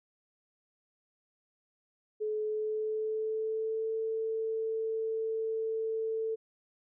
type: tone with pitch glide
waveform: sine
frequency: 428.4 to 444.5 Hz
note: A4 to A4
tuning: -46 to +18 cents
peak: -30 dBFS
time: 2.2-6.36 s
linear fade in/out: 20 ms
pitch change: +64 cents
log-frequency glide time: 2.44-3.92 s
effects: none